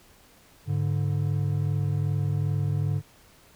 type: tone pair together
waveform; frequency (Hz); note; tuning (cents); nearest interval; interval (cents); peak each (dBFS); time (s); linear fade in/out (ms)
triangle; 102.74 / 145.3; G#2 / D3; -18 / -18; tritone; 600; -24; 0.66-3.02; 50
effects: pink hiss -56 dBFS RMS until 3.55 s